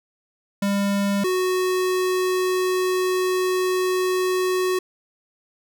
square tone pair in turn, 200 / 369.1 Hz, G3 / F#4, +35 / -4 cents, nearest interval major seventh, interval 1061 cents, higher second, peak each -20 dBFS, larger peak neither, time 0.62-1.24 / 1.24-4.79 s, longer second, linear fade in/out 5 ms, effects none

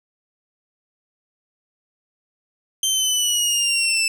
20% pulse exponential sweep, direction down, 3135 to 2637 Hz, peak -12 dBFS, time 2.83-4.08 s, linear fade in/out 2 ms, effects none

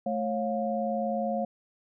sine tone cluster, 218.1 / 547 / 707 Hz, A3 / C#5 / F5, -15 / -23 / +21 cents, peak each -31 dBFS, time 0.06-1.45 s, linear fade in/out 5 ms, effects none

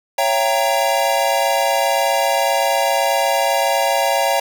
square chord, C# diminished seventh, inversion none, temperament equal with one note detuned, 554.4 / 676.2 / 784 / 932.3 Hz, C#5 / E5 / G5 / Bb5, 0 / +44 / 0 / 0 cents, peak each -21 / -21 / -21 / -22 dBFS, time 0.18-4.4 s, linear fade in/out 5 ms, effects none

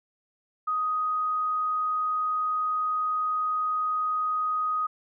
sine tone, 1250 Hz, D#6, 8 cents sharp, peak -24 dBFS, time 0.67-4.87 s, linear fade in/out 10 ms, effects none

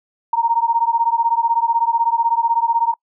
sine beating tone pair, 920 / 936 Hz, A#5 / A#5, -23 / +7 cents, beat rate 16 Hz, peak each -17 dBFS, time 0.33-2.94 s, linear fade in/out 5 ms, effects noise-tail reverb RT60 0.1 s tail -26 dB re dry

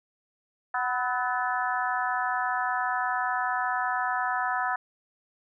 harmonic tone with a mistuned harmonic, 248.6 Hz, B3, 12 cents sharp, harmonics 3 / 4 / 5 / 6 / 7, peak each -30 / -31 / -32 / -33 / -33 dBFS, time 0.74-4.76 s, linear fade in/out 5 ms, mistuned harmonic 5, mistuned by +54 cents, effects none

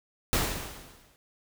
pink noise with exponential decay, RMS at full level -24 dBFS, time 0.33-1.16 s, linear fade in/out 0 ms, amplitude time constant 180 ms, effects none

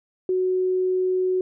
sine tone, 370 Hz, F#4, in tune, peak -19 dBFS, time 0.29-1.41 s, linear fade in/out 2 ms, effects none

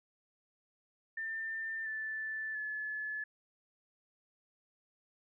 sine tone with pitch steps, 1793 / 1756.1 / 1720 Hz, A6 / A6 / A6, +32 / -4 / -40 cents, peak -36 dBFS, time 1.17-3.24 s, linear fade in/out 5 ms, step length 690 ms, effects none

